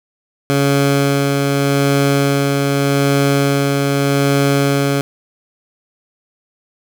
15% pulse tone with tremolo, 140 Hz, C#3, 18 cents sharp, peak -5 dBFS, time 0.5-5.01 s, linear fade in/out 0 ms, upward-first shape sine, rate 0.83 Hz, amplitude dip 25%, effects none

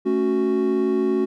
triangle chord, F# minor, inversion first, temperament equal, 220 / 277.2 / 370 Hz, A3 / C#4 / F#4, 0 / 0 / 0 cents, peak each -23 / -22 / -18 dBFS, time 0.05-1.26 s, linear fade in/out 20 ms, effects none

